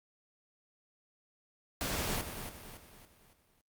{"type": "noise with echo", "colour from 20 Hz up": "pink", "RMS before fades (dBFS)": -35, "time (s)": [1.81, 2.21], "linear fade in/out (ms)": 0, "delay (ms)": 280, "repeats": 5, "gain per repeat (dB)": -7, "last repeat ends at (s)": 3.61, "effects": ["Opus 48 kbps"]}